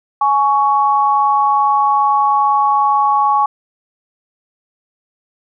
sine tone pair together, 838 / 1115.6 Hz, G#5 / C#6, +15 / +11 cents, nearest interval perfect fourth, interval 496 cents, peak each -13 dBFS, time 0.21-3.46 s, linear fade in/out 5 ms, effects none

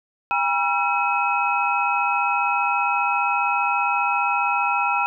sine tone cluster, 809 / 964 / 1353 / 2549 Hz, G#5 / B5 / E6 / D#7, -46 / -42 / +45 / +41 cents, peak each -24 dBFS, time 0.31-5.06 s, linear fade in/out 0 ms, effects none

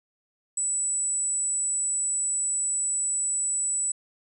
sine tone, 7930 Hz, B8, 6 cents sharp, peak -23 dBFS, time 0.57-3.92 s, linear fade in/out 5 ms, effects tanh soft clip ceiling -19 dBFS

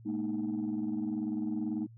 sine chord, Ab suspended second, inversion none, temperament equal with one note detuned, 212.8 / 233.1 / 311.1 Hz, Ab3 / Bb3 / Eb4, +42 / 0 / 0 cents, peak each -34 / -35 / -33 dBFS, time 0.05-1.87 s, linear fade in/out 20 ms, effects tanh soft clip ceiling -26 dBFS + added 114 Hz sine -50 dBFS peak until 1.97 s

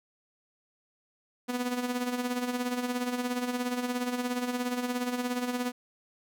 sawtooth tone with tremolo, 246.9 Hz, B3, in tune, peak -23 dBFS, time 1.48-5.72 s, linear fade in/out 20 ms, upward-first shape sine, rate 17 Hz, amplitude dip 60%, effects none

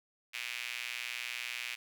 sawtooth tone with high-pass filter, 120 Hz, B2, 49 cents flat, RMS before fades -40 dBFS, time 0.33-1.76 s, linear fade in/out 20 ms, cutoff 2400 Hz, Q 3.5, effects none

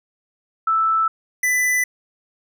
sine / square tone pair in turn, 1318.5 / 1994.7 Hz, E6 / B6, 0 / +17 cents, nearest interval perfect fifth, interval 717 cents, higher second, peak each -15 / -17 dBFS, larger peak first, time 0.67-1.08 / 1.43-1.84 s, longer neither, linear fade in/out 5 ms, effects none

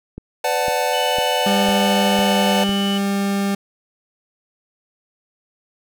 click train, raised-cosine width 3 ms, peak -18 dBFS, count 6, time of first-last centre 0.18-2.693 s, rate 1.99 Hz
square chord, B minor seventh, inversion none, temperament equal with one note detuned, 502.2 / 587.3 / 740 / 880 Hz, B4 / D5 / F#5 / A5, +29 / 0 / 0 / 0 cents, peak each -24 dBFS, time 0.44-2.64 s, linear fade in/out 5 ms
sine tone, 2974 Hz, F#7, 8 cents sharp, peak -24 dBFS, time 0.93-2.98 s, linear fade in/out 5 ms
40% pulse tone with pitch glide, 200.1 to 198.72 Hz, G3 to G3, +36 to +24 cents, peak -17 dBFS, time 1.46-3.55 s, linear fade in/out 5 ms, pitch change -12 cents, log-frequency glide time 2.18-2.55 s
effects none

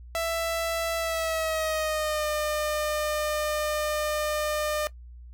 sawtooth tone with pitch glide, 663 to 604.5 Hz, E5 to D5, +10 to +50 cents, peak -22 dBFS, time 0.15-4.87 s, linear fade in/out 0 ms, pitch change -160 cents, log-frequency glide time 0.97-2.27 s, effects noise-tail reverb RT60 0.1 s tail -17 dB re dry + added 60 Hz sine -42 dBFS peak until 5.33 s

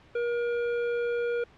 triangle tone with hard clipping, 475.9 Hz, A#4, 36 cents sharp, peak -28 dBFS, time 0.15-1.44 s, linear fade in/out 5 ms, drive 15 dB, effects pink hiss -56 dBFS RMS until 1.57 s + low-pass 3000 Hz 12 dB/octave

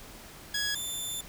15% pulse tone pair in turn, 1670 / 3539 Hz, G#6 / A7, +9 / +9 cents, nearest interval octave + minor second, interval 1300 cents, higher second, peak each -22 / -26 dBFS, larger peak first, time 0.54-0.75 / 0.75-1.21 s, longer second, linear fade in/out 5 ms, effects pink hiss -48 dBFS RMS until 1.28 s

